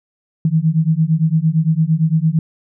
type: beating tone pair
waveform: sine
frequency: 155.56 / 164.36 Hz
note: D#3 / E3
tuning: 0 / -5 cents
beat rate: 8.8 Hz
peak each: -15 dBFS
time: 0.45-2.39 s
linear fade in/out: 2 ms
effects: none